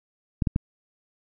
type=clicks; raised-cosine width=5 ms; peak=-10 dBFS; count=3; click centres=0.422 / 0.472 / 0.561 s; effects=none